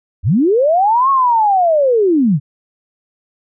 sine linear two-way sweep, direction up then down, 65.41 to 1108.7 to 125.3 Hz, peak -9 dBFS, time 0.23-2.4 s, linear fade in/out 50 ms, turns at 1.1 s, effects none

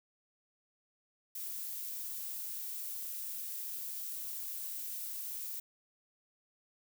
violet noise, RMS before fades -41 dBFS, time 1.35-5.6 s, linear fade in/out 5 ms, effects none

